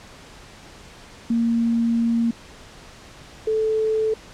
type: tone pair in turn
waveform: sine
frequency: 231.8 / 437.6 Hz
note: A#3 / A4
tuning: -10 / -9 cents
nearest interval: major seventh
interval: 1101 cents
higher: second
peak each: -17 / -18 dBFS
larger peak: first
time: 1.3-2.31 / 3.47-4.14 s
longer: first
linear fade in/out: 5 ms
effects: pink hiss -44 dBFS RMS until 4.33 s + low-pass 7000 Hz 12 dB/octave